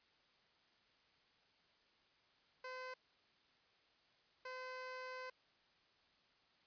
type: tone bursts at uneven times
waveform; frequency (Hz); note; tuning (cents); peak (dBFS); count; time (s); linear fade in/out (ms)
15% pulse; 512; C5; -38; -40; 2; 2.64-2.94 / 4.45-5.3; 5
effects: white hiss -73 dBFS RMS until 6.66 s + resampled to 11025 Hz